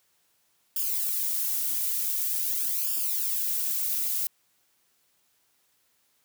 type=noise with flanger; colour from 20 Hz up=violet; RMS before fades=-28 dBFS; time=0.76-4.27 s; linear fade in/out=2 ms; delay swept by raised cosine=0.49 to 3.19 ms; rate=0.46 Hz; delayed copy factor=-1; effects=white hiss -69 dBFS RMS until 6.24 s + high-pass 60 Hz 12 dB/octave